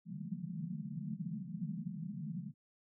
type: band-pass noise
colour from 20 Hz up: white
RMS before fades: -42 dBFS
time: 0.05-2.54 s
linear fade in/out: 50 ms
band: 140 to 220 Hz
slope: 96 dB/octave
effects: none